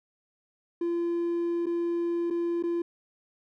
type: tone with dropouts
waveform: triangle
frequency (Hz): 342.1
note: F4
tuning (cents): -36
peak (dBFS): -23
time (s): 0.81-2.82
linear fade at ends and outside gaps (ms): 5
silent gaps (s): 1.659-1.666 / 2.302-2.307 / 2.626-2.636
effects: tanh soft clip ceiling -19 dBFS